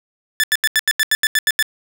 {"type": "tone bursts", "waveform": "sawtooth", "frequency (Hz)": 1744, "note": "A6", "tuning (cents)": -16, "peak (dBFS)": -9, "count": 11, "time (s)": [0.4, 1.626], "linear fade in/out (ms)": 0, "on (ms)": 36, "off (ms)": 83, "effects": []}